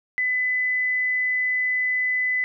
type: tone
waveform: sine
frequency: 2006 Hz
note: B6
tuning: 26 cents sharp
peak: -20 dBFS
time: 0.18-2.44 s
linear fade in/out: 0 ms
effects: none